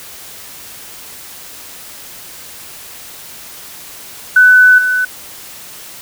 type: tone with level steps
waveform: sine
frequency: 1499 Hz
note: F#6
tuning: 22 cents sharp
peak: -3 / -11 dBFS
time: 4.36-5.05 s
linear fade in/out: 5 ms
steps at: 4.78 s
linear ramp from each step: 5 ms
effects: white hiss -33 dBFS RMS until 6.01 s